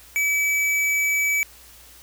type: tone with hard clipping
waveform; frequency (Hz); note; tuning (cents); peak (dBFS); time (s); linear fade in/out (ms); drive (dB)
sine; 2293; D7; -42; -20; 0.16-1.43; 0; 18
effects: added 60 Hz sine -53 dBFS peak until 2.02 s + white hiss -48 dBFS RMS until 2.02 s